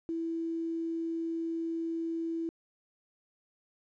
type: tone with quantisation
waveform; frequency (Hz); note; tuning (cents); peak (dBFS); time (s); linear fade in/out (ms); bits
sine; 330; E4; +2; -31; 0.09-2.49; 0; 10
effects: resampled to 16000 Hz